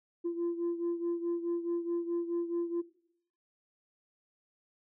sine beating tone pair, 341.4 / 346.1 Hz, F4 / F4, -39 / -16 cents, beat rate 4.7 Hz, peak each -31 / -35 dBFS, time 0.24-2.82 s, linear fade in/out 20 ms, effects noise-tail reverb RT60 0.7 s tail -18 dB re dry + tanh soft clip ceiling -27 dBFS

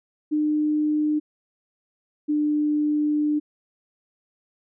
sine tone pair in turn, 302.4 / 298.9 Hz, D#4 / D4, -49 / +31 cents, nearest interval unison, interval 20 cents, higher first, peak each -19 dBFS, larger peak neither, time 0.31-1.2 / 2.28-3.4 s, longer second, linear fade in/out 20 ms, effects none

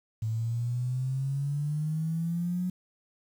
sine exponential sweep, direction up, 109.4 to 183.3 Hz, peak -27 dBFS, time 0.22-2.7 s, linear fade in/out 5 ms, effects 9-bit

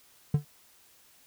triangle tone with exponential decay, 146.83 Hz, D3, in tune, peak -15 dBFS, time 0.34-0.45 s, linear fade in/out 5 ms, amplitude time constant 23 ms, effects white hiss -60 dBFS RMS until 1.26 s

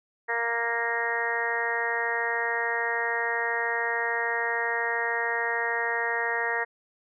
harmonic tone, 233.1 Hz, A#3, in tune, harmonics 2 / 3 / 4 / 5 / 6 / 7 / 8 / 9, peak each -33 / -35 / -33 / -39 / -38 / -34 / -28 / -40 dBFS, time 0.28-6.65 s, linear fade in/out 20 ms, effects none

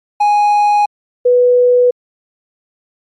triangle / sine tone pair in turn, 829 / 492.9 Hz, G#5 / B4, -3 / -3 cents, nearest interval major sixth, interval 900 cents, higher first, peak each -6 dBFS, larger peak neither, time 0.2-0.86 / 1.25-1.91 s, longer neither, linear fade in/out 10 ms, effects MP3 48 kbps

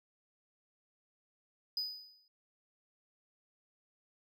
triangle tone with exponential decay, 4978 Hz, D#8, in tune, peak -30 dBFS, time 1.77-2.28 s, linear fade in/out 2 ms, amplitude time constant 110 ms, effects none

